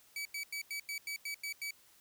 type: tone bursts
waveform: sawtooth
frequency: 2286 Hz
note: D7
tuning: 47 cents flat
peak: -34 dBFS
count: 9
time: 0.16-1.708 s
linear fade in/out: 2 ms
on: 92 ms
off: 90 ms
effects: white hiss -64 dBFS RMS until 2 s